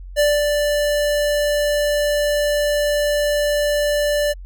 square tone with ADSR envelope, 587.3 Hz, D5, in tune, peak -13 dBFS, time 0.16-4.34 s, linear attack 35 ms, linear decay 220 ms, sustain -4 dB, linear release 29 ms, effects added 45 Hz sine -32 dBFS peak until 4.45 s

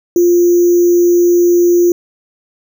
sine tone with sample-and-hold, 349.2 Hz, F4, in tune, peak -6 dBFS, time 0.16-1.92 s, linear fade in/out 2 ms, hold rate 6300 Hz, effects none

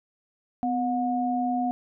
sine tone pair together, 251.9 / 723 Hz, B3 / F#5, +34 / -40 cents, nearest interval octave + tritone, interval 1826 cents, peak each -26 dBFS, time 0.63-1.71 s, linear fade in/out 0 ms, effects none

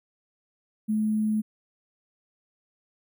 sine tone with sample-and-hold, 214.8 Hz, A3, 41 cents flat, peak -22 dBFS, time 0.88-1.42 s, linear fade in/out 20 ms, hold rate 11025 Hz, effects none

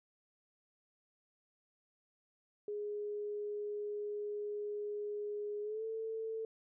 sine tone with pitch glide, 415.3 to 445.1 Hz, G#4 to A4, 0 to +20 cents, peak -37 dBFS, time 2.68-6.45 s, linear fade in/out 2 ms, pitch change +120 cents, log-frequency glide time 5.62-5.84 s, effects none

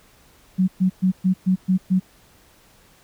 sine tone bursts, 186.2 Hz, F#3, 11 cents sharp, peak -14 dBFS, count 7, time 0.58-2 s, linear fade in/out 20 ms, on 100 ms, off 120 ms, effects pink hiss -54 dBFS RMS until 3.03 s

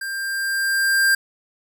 square tone with level ramp, 1590 Hz, G6, 24 cents sharp, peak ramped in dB -27 to -14 dBFS, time 0.01-1.15 s, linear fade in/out 5 ms, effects none

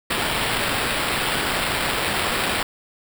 blue noise with sample-and-hold, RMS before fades -23 dBFS, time 0.1-2.63 s, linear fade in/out 5 ms, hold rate 6300 Hz, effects none

